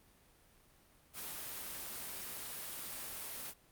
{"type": "noise", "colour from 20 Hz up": "white", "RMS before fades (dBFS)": -44, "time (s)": [1.13, 3.54], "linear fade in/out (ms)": 50, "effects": ["pink hiss -66 dBFS RMS until 3.71 s", "Opus 32 kbps"]}